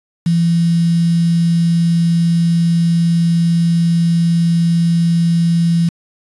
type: tone with quantisation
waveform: sine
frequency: 168.8 Hz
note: E3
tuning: 41 cents sharp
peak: -10 dBFS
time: 0.26-5.89 s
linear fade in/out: 5 ms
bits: 5
effects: resampled to 24000 Hz